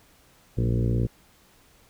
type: harmonic tone with a mistuned harmonic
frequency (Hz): 58.27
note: A#1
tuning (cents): 0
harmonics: 1 / 2 / 3 / 4 / 5 / 6 / 7 / 8 / 9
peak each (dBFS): -27 / -23 / -32 / -33 / -36 / -35 / -38 / -38 / -43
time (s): 0.57-1.07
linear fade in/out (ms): 10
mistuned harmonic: 3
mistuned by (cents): +65
effects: pink hiss -58 dBFS RMS until 1.89 s